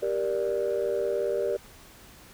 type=chord; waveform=sine; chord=G minor; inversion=none; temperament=just; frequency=392 / 470.4 / 588 Hz; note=G4 / Bb4 / D5; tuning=0 / +16 / +2 cents; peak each=-28 dBFS; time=0.02-1.57 s; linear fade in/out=10 ms; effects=tanh soft clip ceiling -19 dBFS + pink hiss -51 dBFS RMS until 2.33 s